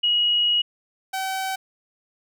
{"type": "tone pair in turn", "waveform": ["sine", "sawtooth"], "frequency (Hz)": [2900, 764.6], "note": ["F#7", "G5"], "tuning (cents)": [-35, -43], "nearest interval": "octave + major seventh", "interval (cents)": 2308, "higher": "first", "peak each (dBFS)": [-17, -21], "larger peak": "first", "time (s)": [[0.03, 0.62], [1.13, 1.56]], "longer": "first", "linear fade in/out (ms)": 10, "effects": []}